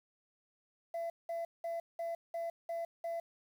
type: tone bursts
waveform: sine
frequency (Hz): 673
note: E5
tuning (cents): +36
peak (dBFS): -33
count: 7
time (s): 0.94-3.2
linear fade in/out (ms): 5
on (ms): 160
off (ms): 190
effects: tanh soft clip ceiling -34 dBFS + 10-bit